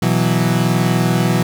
35% pulse chord, B suspended fourth, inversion none, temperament equal, 123.47 / 164.81 / 185 Hz, B2 / E3 / F#3, 0 / 0 / 0 cents, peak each -16 dBFS, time 0.02-1.43 s, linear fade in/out 5 ms, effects none

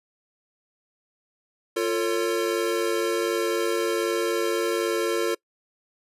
square chord, F augmented, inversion none, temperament equal with one note detuned, 349.2 / 450.5 / 554.4 Hz, F4 / A4 / C#5, 0 / +41 / 0 cents, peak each -27 / -26 / -31 dBFS, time 1.76-5.35 s, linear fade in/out 10 ms, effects noise-tail reverb RT60 0.1 s tail -24 dB re dry + resampled to 32000 Hz

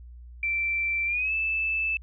sine tone with pitch glide, 2343 to 2630 Hz, D7 to E7, -5 to -5 cents, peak -24 dBFS, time 0.43-1.97 s, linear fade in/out 2 ms, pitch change +200 cents, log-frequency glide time 1.06-1.33 s, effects added 60 Hz sine -42 dBFS peak until 2.02 s

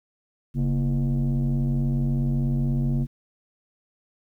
sine tone with frequency modulation, 138.59 Hz, C#3, in tune, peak -18 dBFS, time 0.54-3.07 s, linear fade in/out 50 ms, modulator 96.4 Hz, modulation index 1, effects tanh soft clip ceiling -19 dBFS + 10-bit

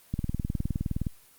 click train, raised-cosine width 5 ms, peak -16 dBFS, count 19, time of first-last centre 0.14-1.068 s, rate 19.4 Hz, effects white hiss -57 dBFS RMS until 1.38 s + Opus 24 kbps

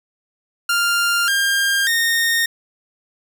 sawtooth tone with pitch steps, 1396.9 / 1604.6 / 1843.2 Hz, F6 / G6 / A#6, 0 / +40 / -20 cents, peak -12 dBFS, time 0.69-2.46 s, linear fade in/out 5 ms, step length 590 ms, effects none

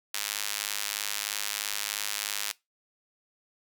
sawtooth tone with high-pass filter, 103.1 Hz, G#2, 12 cents flat, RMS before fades -33 dBFS, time 0.14-2.52 s, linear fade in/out 5 ms, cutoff 2800 Hz, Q 0.55, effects noise-tail reverb RT60 0.2 s tail -21 dB re dry

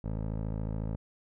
15% pulse tone with low-pass filter, 54 Hz, A1, 32 cents flat, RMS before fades -34 dBFS, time 0.04-0.96 s, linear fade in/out 5 ms, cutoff 660 Hz, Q 0.62, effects none

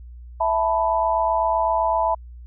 sine chord, E suspended fourth, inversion none, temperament equal, 659.3 / 880 / 987.8 Hz, E5 / A5 / B5, 0 / 0 / 0 cents, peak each -22 dBFS, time 0.4-2.15 s, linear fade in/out 10 ms, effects added 60 Hz sine -37 dBFS peak until 2.46 s

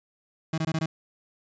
35% pulse tone bursts, 160 Hz, D#3, 49 cents sharp, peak -23 dBFS, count 5, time 0.53-0.86 s, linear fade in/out 5 ms, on 50 ms, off 20 ms, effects resampled to 16000 Hz

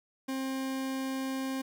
40% pulse tone, 265.5 Hz, C4, 25 cents sharp, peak -31 dBFS, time 0.28-1.62 s, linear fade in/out 10 ms, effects 11-bit

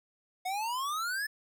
square exponential sweep, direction up, 722 to 1760 Hz, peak -32 dBFS, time 0.45-1.27 s, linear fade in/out 10 ms, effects none

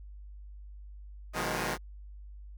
5% pulse chord, F half-diminished seventh, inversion second, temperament equal with one note detuned, 123.47 / 155.56 / 178.28 / 207.7 Hz, Cb3 / Eb3 / F3 / Ab3, 0 / 0 / +36 / 0 cents, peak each -25 dBFS, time 1.33-1.78 s, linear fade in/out 50 ms, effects added 50 Hz sine -44 dBFS peak until 2.57 s

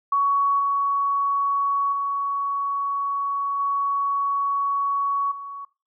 sine tone with level steps, 1120 Hz, C#6, 18 cents sharp, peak -17 / -19 / -22 / -20 / -32 dBFS, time 0.12-5.65 s, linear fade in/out 5 ms, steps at 0.59 / 1.92 / 3.59 / 5.31 s, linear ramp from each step 10 ms, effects noise-tail reverb RT60 0.3 s tail -20 dB re dry

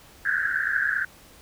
white band-pass noise, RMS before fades -25 dBFS, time 0.25-1.05 s, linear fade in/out 5 ms, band 1500 to 1700 Hz, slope 96 dB/octave, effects pink hiss -51 dBFS RMS until 1.41 s

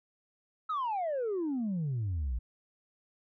sine exponential sweep, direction down, 1318.5 to 55 Hz, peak -28 dBFS, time 0.69-2.39 s, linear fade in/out 10 ms, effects tanh soft clip ceiling -28 dBFS

